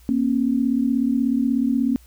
sine tone pair together, 235.8 / 272.3 Hz, A#3 / C#4, +20 / -31 cents, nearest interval major second, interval 249 cents, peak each -20 dBFS, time 0.09-1.96 s, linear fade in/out 0 ms, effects added 60 Hz sine -47 dBFS peak until 2.06 s + white hiss -56 dBFS RMS until 2.06 s

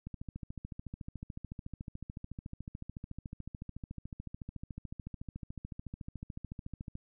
click train, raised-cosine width 5 ms, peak -29 dBFS, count 96, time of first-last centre 0.07-6.954 s, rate 13.8 Hz, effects none

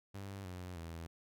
sawtooth tone with pitch steps, 98.5 / 90.32 / 82.83 Hz, G2 / F#2 / E2, +9 / -41 / +9 cents, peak -40 dBFS, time 0.14-1.07 s, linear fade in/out 10 ms, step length 310 ms, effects none

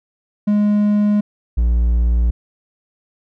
triangle tone pair in turn, 207.7 / 58.52 Hz, G#3 / A#1, 0 / +7 cents, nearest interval octave + minor seventh, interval 2193 cents, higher first, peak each -10 dBFS, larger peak neither, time 0.47-1.21 / 1.57-2.31 s, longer neither, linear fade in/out 10 ms, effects none

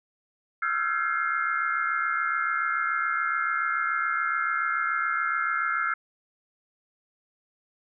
sine tone cluster, 1304 / 1371 / 1543 / 1686 / 2119 Hz, E6 / F6 / G6 / G#6 / C7, -19 / -32 / -28 / +26 / +21 cents, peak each -31 / -27 / -34 / -32 / -33 dBFS, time 0.62-5.94 s, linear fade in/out 5 ms, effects none

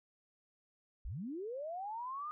sine linear sweep, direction up, 36.73 to 1242 Hz, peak -39 dBFS, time 1.05-2.31 s, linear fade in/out 0 ms, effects none

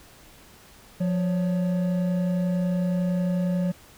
triangle tone pair together, 177.2 / 562.6 Hz, F3 / C#5, +25 / +26 cents, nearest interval octave + minor sixth, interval 2001 cents, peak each -20 / -31 dBFS, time 1-3.72 s, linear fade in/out 10 ms, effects pink hiss -51 dBFS RMS until 3.97 s

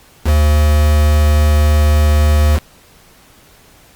triangle tone with quantisation, 75.3 Hz, D2, 44 cents sharp, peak -6 dBFS, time 0.24-2.6 s, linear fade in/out 50 ms, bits 3, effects pink hiss -46 dBFS RMS until 3.95 s + Opus 48 kbps

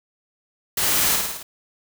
white noise with echo, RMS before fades -22 dBFS, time 0.77-1.16 s, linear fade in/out 5 ms, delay 54 ms, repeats 5, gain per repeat -3 dB, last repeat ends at 1.43 s, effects none

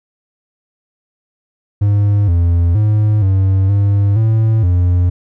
triangle tone with pitch steps, 102.2 / 85.7 / 106.3 / 95.9 / 100.6 / 110.9 / 88.8 Hz, G#2 / F2 / G#2 / G2 / G2 / A2 / F2, -27 / -32 / +41 / -37 / +45 / +14 / +29 cents, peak -7 dBFS, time 1.81-5.1 s, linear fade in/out 10 ms, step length 470 ms, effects none

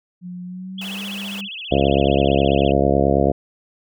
sine tone with pitch glide, 179.1 to 198.72 Hz, F3 to G3, +44 to +24 cents, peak -29 dBFS, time 0.21-1.49 s, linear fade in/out 50 ms, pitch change +180 cents, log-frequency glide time 0.44-1.02 s
sine tone with vibrato, 2960 Hz, F#7, in tune, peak -29 dBFS, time 0.78-2.72 s, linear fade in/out 5 ms, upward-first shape sine, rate 15 Hz, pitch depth 260 cents each way
pink high-pass noise, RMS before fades -38 dBFS, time 0.81-1.41 s, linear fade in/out 5 ms, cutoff 430 Hz, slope 12 dB/octave
harmonic tone, 69.2 Hz, C#2, 2 cents flat, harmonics 1 / 2 / 3 / 4 / 5 / 6 / 7 / 8 / 9 / 10, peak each -23 / -23 / -23 / -23 / -23 / -23 / -23 / -23 / -23 / -23 dBFS, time 1.71-3.32 s, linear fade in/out 10 ms
effects none

